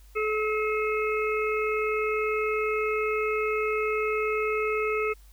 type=harmonic tone; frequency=429.9 Hz; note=A4; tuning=40 cents flat; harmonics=1 / 3 / 5 / 6; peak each=-26 / -31 / -33 / -34 dBFS; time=0.15-5.14 s; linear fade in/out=20 ms; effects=added 50 Hz sine -49 dBFS peak until 5.32 s + white hiss -61 dBFS RMS until 5.32 s